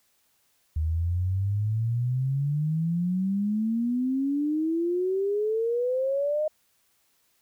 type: exponential sweep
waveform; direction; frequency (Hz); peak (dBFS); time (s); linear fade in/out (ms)
sine; up; 76.6 to 622.3; -23; 0.76-6.48; 5
effects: white hiss -68 dBFS RMS until 7.41 s